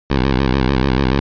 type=tone with vibrato; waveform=10% pulse; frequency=65.8 Hz; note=C2; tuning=10 cents sharp; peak=-5 dBFS; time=0.1-1.2 s; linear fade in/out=5 ms; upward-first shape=square; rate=6.9 Hz; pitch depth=85 cents each way; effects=resampled to 11025 Hz